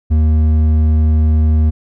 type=tone with hard clipping; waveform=sine; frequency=77.78 Hz; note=D#2; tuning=in tune; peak=-10 dBFS; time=0.1-1.71 s; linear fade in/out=20 ms; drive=6 dB; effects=none